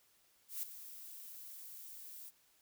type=noise with ADSR envelope; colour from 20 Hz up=violet; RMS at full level=-39 dBFS; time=0.48-2.31 s; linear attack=150 ms; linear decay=5 ms; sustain=-12 dB; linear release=29 ms; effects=white hiss -71 dBFS RMS until 2.61 s